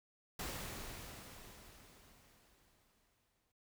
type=noise with exponential decay; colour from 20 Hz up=pink; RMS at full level=-42 dBFS; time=0.39-3.52 s; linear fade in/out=5 ms; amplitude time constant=680 ms; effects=noise-tail reverb RT60 0.1 s tail -19 dB re dry